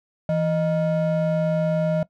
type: ring-modulated tone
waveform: triangle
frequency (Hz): 392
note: G4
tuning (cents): 0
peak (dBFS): -14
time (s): 0.29-2.03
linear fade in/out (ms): 2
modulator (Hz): 227
effects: noise-tail reverb RT60 0.1 s tail -18 dB re dry